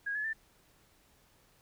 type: tone with pitch steps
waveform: sine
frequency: 1642 / 1708.8 / 1778.2 Hz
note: G#6 / G#6 / A6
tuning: -20 / +49 / +18 cents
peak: -32 dBFS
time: 0.06-0.333 s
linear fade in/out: 10 ms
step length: 91 ms
effects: pink hiss -66 dBFS RMS until 1.61 s